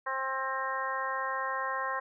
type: harmonic tone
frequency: 265.1 Hz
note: C4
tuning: 23 cents sharp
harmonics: 2 / 3 / 4 / 5 / 6 / 7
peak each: -39 / -40 / -33 / -41 / -39 / -38 dBFS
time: 0.06-2 s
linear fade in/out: 10 ms
effects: none